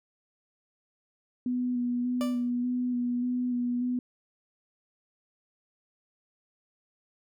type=tone with vibrato; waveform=sine; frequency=246.1 Hz; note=B3; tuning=6 cents flat; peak=-26 dBFS; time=1.46-3.99 s; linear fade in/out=2 ms; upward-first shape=square; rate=1.7 Hz; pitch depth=16 cents each way
type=tone with exponential decay; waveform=30% pulse; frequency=587.3 Hz; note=D5; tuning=in tune; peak=-27 dBFS; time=2.21-2.5 s; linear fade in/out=0 ms; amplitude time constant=63 ms
effects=none